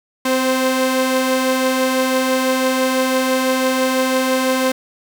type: tone pair together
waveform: sawtooth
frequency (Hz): 258.3 / 522.6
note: C4 / C5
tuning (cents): -22 / -2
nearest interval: octave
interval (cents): 1220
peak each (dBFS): -14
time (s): 0.25-4.72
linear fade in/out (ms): 5
effects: 8-bit